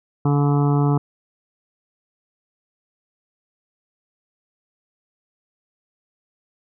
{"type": "harmonic tone", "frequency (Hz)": 143.8, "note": "D3", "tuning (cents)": -36, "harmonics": [1, 2, 3, 5, 6, 7, 8, 9], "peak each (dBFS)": [-16, -22, -26, -30, -32, -33, -34, -35], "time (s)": [0.25, 0.98], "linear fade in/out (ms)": 5, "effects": []}